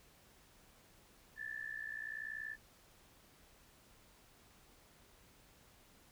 sine tone with amplitude modulation, 1754 Hz, A6, 6 cents flat, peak -38 dBFS, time 1.36-2.57 s, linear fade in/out 50 ms, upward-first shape sine, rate 60.7 Hz, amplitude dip 85%, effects pink hiss -65 dBFS RMS until 6.11 s

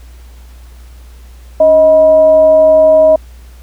sine tone with frequency modulation, 629 Hz, D#5, 19 cents sharp, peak -3 dBFS, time 1.6-3.16 s, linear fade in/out 5 ms, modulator 346 Hz, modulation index 0.22, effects added 60 Hz sine -32 dBFS peak until 3.62 s + pink hiss -46 dBFS RMS until 3.62 s

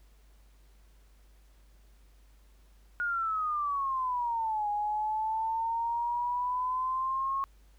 sine exponential two-way sweep, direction down then up, 1445 to 825 to 1094 Hz, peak -28 dBFS, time 3-7.44 s, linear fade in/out 0 ms, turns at 4.69 s, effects added 50 Hz sine -56 dBFS peak until 7.78 s + pink hiss -68 dBFS RMS until 7.78 s

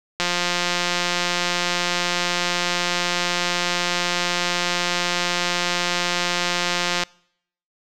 click train, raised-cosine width 0.2 ms, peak -4 dBFS, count 1204, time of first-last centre 0.2-7.035 s, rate 176 Hz, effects noise-tail reverb RT60 0.7 s tail -26 dB re dry

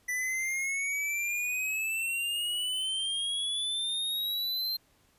square exponential sweep, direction up, 1975.5 to 4163 Hz, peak -30 dBFS, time 0.08-4.77 s, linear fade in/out 10 ms, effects pink hiss -66 dBFS RMS until 5.18 s + resampled to 32000 Hz

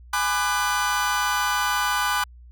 40% pulse chord, G# half-diminished seventh, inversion none, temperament just, 830.6 / 996.7 / 1196.1 / 1495.1 Hz, G#5 / B5 / D6 / F#6, 0 / +16 / +31 / +18 cents, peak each -28 / -26 / -26 / -25 dBFS, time 0.13-2.24 s, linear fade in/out 5 ms, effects added 60 Hz sine -43 dBFS peak until 2.51 s

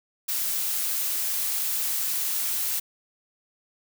blue noise, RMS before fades -27 dBFS, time 0.28-2.8 s, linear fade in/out 10 ms, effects none

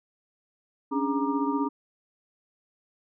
sine tone cluster, 276.1 / 291.6 / 412.9 / 941 / 1193 Hz, C#4 / D4 / G#4 / A#5 / D6, -7 / -12 / -10 / +16 / +27 cents, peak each -27 / -30 / -34 / -31 / -35 dBFS, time 0.91-1.69 s, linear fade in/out 20 ms, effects none

